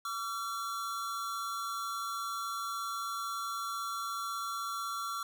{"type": "tone pair together", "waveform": "square", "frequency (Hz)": [1142.8, 1359], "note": ["D6", "F6"], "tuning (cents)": [-48, -48], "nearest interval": "minor third", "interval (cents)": 300, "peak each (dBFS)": [-39, -38], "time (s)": [0.05, 5.23], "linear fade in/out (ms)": 2, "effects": []}